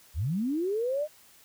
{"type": "linear sweep", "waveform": "sine", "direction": "up", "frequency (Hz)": [58.27, 622.3], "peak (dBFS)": -26, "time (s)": [0.14, 1.08], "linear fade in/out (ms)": 50, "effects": ["white hiss -57 dBFS RMS until 1.44 s"]}